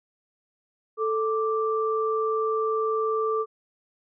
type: tone pair together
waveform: sine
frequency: 440.3 / 1174.7 Hz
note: A4 / D6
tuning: +1 / 0 cents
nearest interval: octave + perfect fourth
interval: 1699 cents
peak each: -24 / -27 dBFS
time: 0.97-3.46 s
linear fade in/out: 50 ms
effects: none